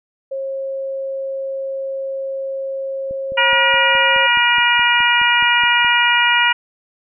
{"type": "tone", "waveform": "sine", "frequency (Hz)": 540, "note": "C#5", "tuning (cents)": -45, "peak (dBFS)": -21, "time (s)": [0.31, 4.27], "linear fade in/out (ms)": 10}
{"type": "click train", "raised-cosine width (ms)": 3, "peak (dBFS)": -24, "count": 14, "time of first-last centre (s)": [3.11, 5.847], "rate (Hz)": 4.75}
{"type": "harmonic tone", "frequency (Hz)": 478.9, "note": "A#4", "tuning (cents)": 47, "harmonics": [2, 3, 4, 5, 6], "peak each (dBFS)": [-18, -18, -18, -18, -18], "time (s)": [3.37, 6.53], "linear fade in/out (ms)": 10}
{"effects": []}